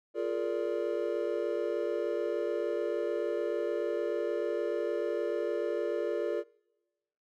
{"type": "chord", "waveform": "triangle", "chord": "Bb dominant seventh", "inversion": "second", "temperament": "just", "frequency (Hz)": [349.6, 419.5, 466.2, 582.7], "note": ["F4", "Ab4", "Bb4", "D5"], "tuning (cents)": [2, 17, 0, -14], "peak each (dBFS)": -33, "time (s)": [0.14, 6.44], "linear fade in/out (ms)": 50, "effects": ["noise-tail reverb RT60 1.0 s tail -25 dB re dry"]}